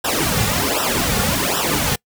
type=noise with flanger; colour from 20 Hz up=pink; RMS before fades=-19 dBFS; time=0.04-1.96 s; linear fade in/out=10 ms; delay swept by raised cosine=0.45 to 3.15 ms; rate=1.3 Hz; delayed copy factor=-1; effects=noise-tail reverb RT60 0.1 s tail -26 dB re dry